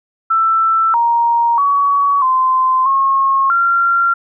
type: tone with pitch steps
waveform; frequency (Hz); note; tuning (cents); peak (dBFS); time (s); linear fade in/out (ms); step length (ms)
sine; 1330 / 937 / 1128 / 1036 / 1085 / 1377; E6 / A#5 / C#6 / C6 / C#6 / F6; +15 / +9 / +30 / -17 / -37 / -25; -10; 0.3-4.14; 10; 640
effects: none